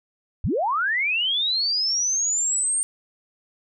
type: linear sweep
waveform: sine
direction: up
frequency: 46.05 to 8810 Hz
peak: -20 dBFS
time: 0.44-2.83 s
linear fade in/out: 0 ms
effects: none